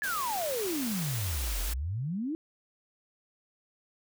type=exponential two-way sweep; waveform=sine; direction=down then up; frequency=1741 to 41.2 to 334.3 Hz; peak=-30 dBFS; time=0.02-2.35 s; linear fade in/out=0 ms; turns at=1.61 s
type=noise; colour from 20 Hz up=white; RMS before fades=-37 dBFS; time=0.03-1.74 s; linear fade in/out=10 ms
effects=none